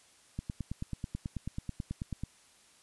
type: click train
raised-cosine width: 5 ms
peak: -23 dBFS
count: 18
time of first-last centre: 0.39-2.236 s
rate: 9.21 Hz
effects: white hiss -62 dBFS RMS until 2.82 s + resampled to 24000 Hz